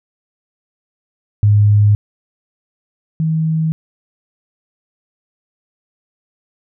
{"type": "tone pair in turn", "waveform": "sine", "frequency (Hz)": [103.83, 159.45], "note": ["G#2", "D#3"], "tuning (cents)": [0, 43], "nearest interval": "perfect fifth", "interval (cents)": 743, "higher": "second", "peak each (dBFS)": [-7, -13], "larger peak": "first", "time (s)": [[1.43, 1.95], [3.2, 3.72]], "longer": "neither", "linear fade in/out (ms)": 0, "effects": []}